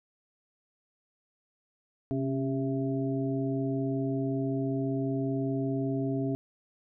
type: harmonic tone with a mistuned harmonic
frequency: 132.9 Hz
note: C3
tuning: 27 cents sharp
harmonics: 1 / 2 / 3 / 5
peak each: -32 / -30 / -35 / -39 dBFS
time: 2.11-6.35 s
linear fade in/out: 0 ms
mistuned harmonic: 2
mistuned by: +49 cents
effects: none